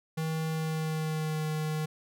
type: tone with pitch glide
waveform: square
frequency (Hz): 159.3 to 155.03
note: D#3 to D#3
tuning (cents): +41 to -6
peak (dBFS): -30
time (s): 0.17-1.86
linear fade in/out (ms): 10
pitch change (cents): -47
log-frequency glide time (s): 0.49-1.48
effects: none